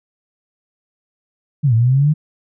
sine linear two-way sweep, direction down then up, 155.56 to 110 to 155.56 Hz, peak -10 dBFS, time 1.63-2.14 s, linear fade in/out 20 ms, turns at 1.74 s, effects none

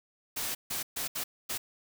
white noise bursts at uneven times, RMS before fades -34 dBFS, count 5, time 0.36-0.55 / 0.7-0.83 / 0.96-1.08 / 1.15-1.24 / 1.49-1.58 s, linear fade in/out 10 ms, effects none

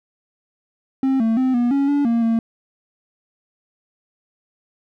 triangle tone with pitch steps, 266.4 / 224.8 / 258.9 / 241 / 278.1 / 286.4 / 232.4 / 227.8 Hz, C4 / A3 / C4 / B3 / C#4 / D4 / A#3 / A#3, +31 / +37 / -18 / -42 / +6 / -43 / -5 / -40 cents, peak -13 dBFS, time 1.03-2.39 s, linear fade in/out 2 ms, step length 170 ms, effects none

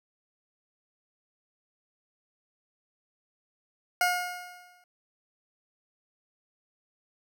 20% pulse tone with exponential decay, 717 Hz, F5, 45 cents sharp, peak -16 dBFS, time 4.01-4.84 s, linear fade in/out 2 ms, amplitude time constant 180 ms, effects none

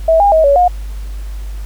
sine tone with pitch steps, 650 / 808 / 637 / 563 / 716 Hz, E5 / G#5 / D#5 / C#5 / F5, -24 / -48 / +41 / +27 / +43 cents, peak -6 dBFS, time 0.08-0.68 s, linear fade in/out 5 ms, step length 120 ms, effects added 50 Hz sine -21 dBFS peak until 1.65 s + pink hiss -42 dBFS RMS until 1.65 s

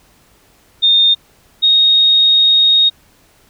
sine tone pair in turn, 3653 / 3732 Hz, A#7 / A#7, -36 / +1 cents, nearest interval unison, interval 37 cents, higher second, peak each -7 dBFS, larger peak neither, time 0.82-1.15 / 1.62-2.9 s, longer second, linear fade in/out 20 ms, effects pink hiss -51 dBFS RMS until 3.49 s

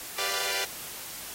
5% pulse chord, G dominant seventh, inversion none, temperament equal, 392 / 493.9 / 587.3 / 698.5 Hz, G4 / B4 / D5 / F5, 0 / 0 / 0 / 0 cents, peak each -23 dBFS, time 0.18-0.65 s, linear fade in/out 5 ms, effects white hiss -40 dBFS RMS until 1.34 s + AAC 48 kbps

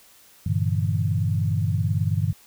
sine chord, E half-diminished seventh, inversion first, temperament equal, 98 / 116.54 / 146.83 / 164.81 Hz, G2 / Bb2 / D3 / E3, 0 / 0 / 0 / 0 cents, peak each -23 / -26 / -27 / -28 dBFS, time 0.46-2.33 s, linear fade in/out 5 ms, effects white hiss -53 dBFS RMS until 2.46 s

